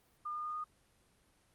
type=tone with pitch steps; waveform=sine; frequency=1208 / 1215.7 / 1223.4 / 1231.2 Hz; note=D6 / D#6 / D#6 / D#6; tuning=+48 / -41 / -30 / -19 cents; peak=-37 dBFS; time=0.25-0.642 s; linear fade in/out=10 ms; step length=98 ms; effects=pink hiss -70 dBFS RMS until 1.54 s + Opus 32 kbps